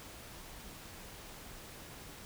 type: silence
effects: pink hiss -50 dBFS RMS until 2.25 s